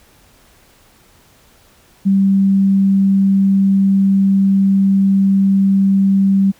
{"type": "tone", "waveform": "sine", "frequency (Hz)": 195, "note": "G3", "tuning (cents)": -9, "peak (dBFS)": -9, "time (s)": [2.05, 6.52], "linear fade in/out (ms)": 20, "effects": ["pink hiss -50 dBFS RMS until 6.59 s"]}